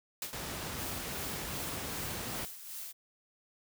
white noise with exponential decay, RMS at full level -35 dBFS, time 0.22-0.49 s, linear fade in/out 2 ms, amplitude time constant 57 ms
pink noise, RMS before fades -39 dBFS, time 0.33-2.45 s, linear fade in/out 0 ms
blue noise with tremolo, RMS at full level -42 dBFS, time 0.77-2.93 s, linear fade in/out 20 ms, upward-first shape sine, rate 2.6 Hz, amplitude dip 55%
effects high-pass 60 Hz 12 dB/octave

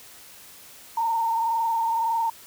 sine tone with frequency modulation, 912 Hz, A#5, 38 cents flat, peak -21 dBFS, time 0.97-2.3 s, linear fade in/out 5 ms, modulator 21.8 Hz, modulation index 1, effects white hiss -47 dBFS RMS until 2.46 s

